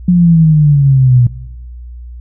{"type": "exponential sweep", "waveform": "sine", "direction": "down", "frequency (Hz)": [181, 120.3], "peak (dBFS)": -4, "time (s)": [0.08, 1.27], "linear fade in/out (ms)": 5, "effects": ["noise-tail reverb RT60 1.0 s tail -19 dB re dry", "added 60 Hz sine -26 dBFS peak until 2.2 s"]}